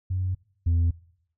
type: tone pair in turn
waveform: sine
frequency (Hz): 92.5 / 84.46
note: F#2 / E2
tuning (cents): 0 / +43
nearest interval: major second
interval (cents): 157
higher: first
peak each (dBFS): -23 / -16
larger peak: second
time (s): 0.1-0.35 / 0.66-0.91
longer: neither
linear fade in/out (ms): 10
effects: noise-tail reverb RT60 0.7 s tail -24 dB re dry + tanh soft clip ceiling -18 dBFS